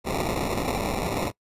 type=noise with sample-and-hold; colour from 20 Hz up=blue; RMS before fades=-27 dBFS; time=0.04-1.32 s; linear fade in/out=50 ms; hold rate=1575 Hz; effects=noise-tail reverb RT60 0.1 s tail -22 dB re dry + resampled to 32000 Hz